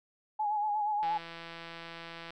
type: tone with vibrato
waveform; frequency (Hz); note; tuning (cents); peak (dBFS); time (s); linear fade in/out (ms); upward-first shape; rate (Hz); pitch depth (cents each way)
sine; 840; G#5; +19; -28; 0.39-1.18; 10; sine; 8.4; 45
type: click train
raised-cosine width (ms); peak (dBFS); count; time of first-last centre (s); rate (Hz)
0.3; -28; 214; 1.03-2.305; 167
effects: none